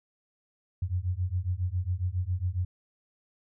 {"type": "beating tone pair", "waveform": "sine", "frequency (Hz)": [87.2, 94.5], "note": ["F2", "F#2"], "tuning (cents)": [-2, 37], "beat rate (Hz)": 7.3, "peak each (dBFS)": -30, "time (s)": [0.82, 2.65], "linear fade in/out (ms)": 5, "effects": []}